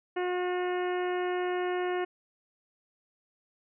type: harmonic tone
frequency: 360.5 Hz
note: F#4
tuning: 45 cents flat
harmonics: 1 / 2 / 3 / 4 / 5 / 6 / 7 / 8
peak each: -29 / -35 / -41 / -42 / -41 / -46 / -50 / -48 dBFS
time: 0.16-2.05 s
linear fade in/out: 10 ms
effects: none